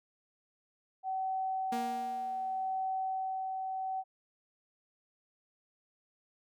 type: tone with tremolo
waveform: sine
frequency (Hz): 760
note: F#5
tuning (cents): +46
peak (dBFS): -31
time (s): 1.03-4.04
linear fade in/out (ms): 50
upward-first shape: sine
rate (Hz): 0.68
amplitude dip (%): 30
type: tone with exponential decay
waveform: sawtooth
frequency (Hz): 235.5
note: A#3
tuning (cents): +18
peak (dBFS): -30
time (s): 1.72-2.87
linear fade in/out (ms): 5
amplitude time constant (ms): 250
effects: none